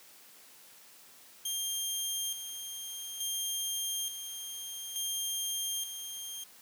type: tone with tremolo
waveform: 15% pulse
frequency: 3198 Hz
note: G7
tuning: 34 cents sharp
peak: -25 dBFS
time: 1.45-6.44 s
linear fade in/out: 5 ms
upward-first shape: square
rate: 0.57 Hz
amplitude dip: 55%
effects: white hiss -56 dBFS RMS until 6.61 s + high-pass 150 Hz 12 dB/octave